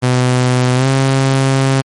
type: tone with pitch glide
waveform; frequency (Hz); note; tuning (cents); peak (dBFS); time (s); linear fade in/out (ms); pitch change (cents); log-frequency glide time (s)
sawtooth; 126 to 134.27; B2 to C3; +35 to +45; -6; 0.02-1.82; 20; +110; 0.75-0.87
effects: MP3 48 kbps